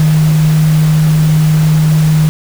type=tone in noise; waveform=sine; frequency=155.56 Hz; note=D#3; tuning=in tune; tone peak=-6 dBFS; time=0-2.29 s; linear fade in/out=0 ms; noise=pink; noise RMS=-24 dBFS; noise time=0-2.29 s; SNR=+15 dB; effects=none